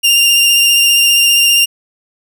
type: tone with vibrato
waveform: sawtooth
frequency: 2794 Hz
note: F7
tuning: in tune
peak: -4 dBFS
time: 0.03-1.66 s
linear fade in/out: 20 ms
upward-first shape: sine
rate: 15 Hz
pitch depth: 17 cents each way
effects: none